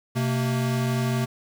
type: tone pair together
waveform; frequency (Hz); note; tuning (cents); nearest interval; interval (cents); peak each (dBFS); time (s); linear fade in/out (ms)
square; 128.1 / 228.2; C3 / A#3; -36 / -37; minor seventh; 999; -24 / -28; 0.15-1.26; 20
effects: 8-bit